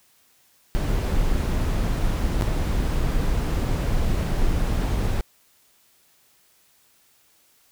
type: noise with dropouts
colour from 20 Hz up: brown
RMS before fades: -22 dBFS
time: 0.75-5.21 s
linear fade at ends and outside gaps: 0 ms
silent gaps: 2.411-2.422 s
effects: white hiss -60 dBFS RMS until 7.71 s